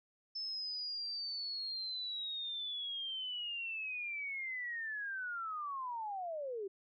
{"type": "linear sweep", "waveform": "sine", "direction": "down", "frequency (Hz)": [5274, 374.1], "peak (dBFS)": -38, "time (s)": [0.35, 6.68], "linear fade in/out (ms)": 10, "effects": []}